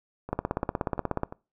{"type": "two click trains", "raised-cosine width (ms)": 1, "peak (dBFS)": [-23, -12], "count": [4, 16], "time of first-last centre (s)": [[0.29, 1.324], [0.33, 1.234]], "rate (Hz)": [2.9, 16.6], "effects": ["noise-tail reverb RT60 0.3 s tail -22 dB re dry"]}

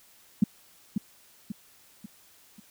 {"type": "tone with echo", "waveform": "sine", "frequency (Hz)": 207.7, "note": "G#3", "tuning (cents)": 0, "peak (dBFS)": -15, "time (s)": [0.42, 0.44], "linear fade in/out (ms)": 5, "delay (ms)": 540, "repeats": 4, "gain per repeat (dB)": -7, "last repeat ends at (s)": 2.6, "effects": ["white hiss -58 dBFS RMS until 2.7 s"]}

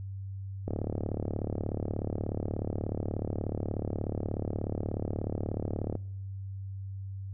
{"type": "click train", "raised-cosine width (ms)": 2, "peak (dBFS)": -19, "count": 194, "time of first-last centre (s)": [0.68, 5.953], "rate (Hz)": 36.6, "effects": ["noise-tail reverb RT60 0.9 s tail -26 dB re dry", "added 97 Hz sine -36 dBFS peak until 7.33 s"]}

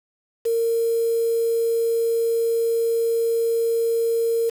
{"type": "tone with quantisation", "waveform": "sine", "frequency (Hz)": 460, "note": "A#4", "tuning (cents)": -23, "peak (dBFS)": -18, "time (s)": [0.45, 4.5], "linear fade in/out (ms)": 10, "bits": 6, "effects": []}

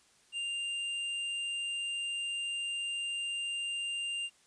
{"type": "tone with tanh clipping", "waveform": "sine", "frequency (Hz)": 2794, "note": "F7", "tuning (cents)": 0, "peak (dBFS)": -35, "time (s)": [0.32, 4.3], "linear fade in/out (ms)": 50, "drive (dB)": 11, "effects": ["white hiss -65 dBFS RMS until 4.46 s", "resampled to 22050 Hz"]}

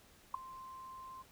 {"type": "tone with ADSR envelope", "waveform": "sine", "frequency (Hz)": 1046.5, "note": "C6", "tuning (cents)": 0, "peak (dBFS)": -28, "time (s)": [0.34, 1.23], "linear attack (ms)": 5, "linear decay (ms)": 5, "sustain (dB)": -19, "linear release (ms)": 18, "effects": ["pink hiss -63 dBFS RMS until 1.31 s"]}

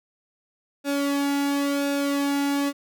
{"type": "tone with flanger", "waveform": "sawtooth", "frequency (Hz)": 282.3, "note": "C#4", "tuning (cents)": 32, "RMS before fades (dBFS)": -24, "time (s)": [0.84, 2.73], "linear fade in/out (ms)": 50, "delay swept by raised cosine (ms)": [0.97, 1.67], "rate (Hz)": 0.95, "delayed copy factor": -0.7, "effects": []}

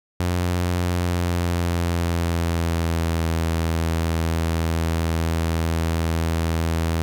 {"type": "tone with pitch glide", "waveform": "sawtooth", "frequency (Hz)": [88.5, 82.1], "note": ["F2", "E2"], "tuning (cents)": [23, -6], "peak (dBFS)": -16, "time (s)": [0.2, 7.02], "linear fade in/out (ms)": 0, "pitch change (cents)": -129, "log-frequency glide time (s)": [0.85, 3.29], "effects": []}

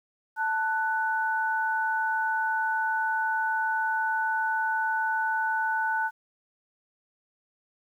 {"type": "tone pair together", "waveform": "sine", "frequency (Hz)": [884, 1486.7], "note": ["A5", "F#6"], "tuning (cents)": [8, 8], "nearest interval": "major sixth", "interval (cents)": 900, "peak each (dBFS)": -27, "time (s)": [0.36, 6.11], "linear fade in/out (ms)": 50, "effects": ["10-bit"]}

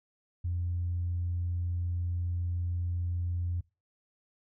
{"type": "tone", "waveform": "sine", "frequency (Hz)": 87.31, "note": "F2", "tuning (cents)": 0, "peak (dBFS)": -28, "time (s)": [0.44, 3.61], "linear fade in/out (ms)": 10, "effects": ["noise-tail reverb RT60 0.3 s tail -25 dB re dry", "tanh soft clip ceiling -24 dBFS"]}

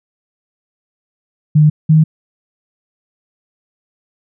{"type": "tone pair in turn", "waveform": "sine", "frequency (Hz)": [151.8, 156.79], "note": ["D#3", "D#3"], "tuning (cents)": [-42, 14], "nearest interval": "minor second", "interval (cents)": 56, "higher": "second", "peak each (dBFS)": -5, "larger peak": "neither", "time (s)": [[1.55, 1.7], [1.89, 2.04]], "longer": "neither", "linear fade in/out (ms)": 10, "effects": []}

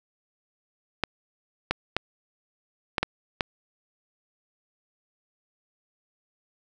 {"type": "clicks", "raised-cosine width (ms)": 0.3, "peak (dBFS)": -7, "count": 6, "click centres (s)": [1.037, 1.71, 1.966, 2.982, 3.03, 3.408], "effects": []}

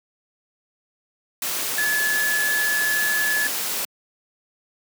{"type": "tone in noise", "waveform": "sine", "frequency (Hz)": 1714, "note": "A6", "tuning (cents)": -46, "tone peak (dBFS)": -20, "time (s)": [1.78, 3.47], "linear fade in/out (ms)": 2, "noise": "white", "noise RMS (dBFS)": -26, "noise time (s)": [1.42, 3.85], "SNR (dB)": 3, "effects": ["high-pass 200 Hz 12 dB/octave"]}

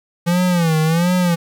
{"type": "tone with vibrato", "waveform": "square", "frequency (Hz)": 168.8, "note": "E3", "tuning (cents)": 41, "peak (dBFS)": -14, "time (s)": [0.26, 1.36], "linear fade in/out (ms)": 20, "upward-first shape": "sine", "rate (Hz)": 1.4, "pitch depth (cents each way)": 130, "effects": ["9-bit"]}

